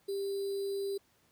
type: tone with sample-and-hold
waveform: sine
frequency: 395.4 Hz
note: G4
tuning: 15 cents sharp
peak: -32 dBFS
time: 0.08-0.98 s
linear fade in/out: 10 ms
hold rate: 4410 Hz
effects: pink hiss -69 dBFS RMS until 1.31 s + high-pass 80 Hz 12 dB/octave